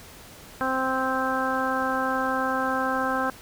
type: harmonic tone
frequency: 261.6 Hz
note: C4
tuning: in tune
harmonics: 1 / 2 / 3 / 4 / 5 / 6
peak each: -30 / -30 / -30 / -30 / -30 / -30 dBFS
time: 0.61-3.3 s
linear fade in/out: 0 ms
effects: pink hiss -46 dBFS RMS until 3.41 s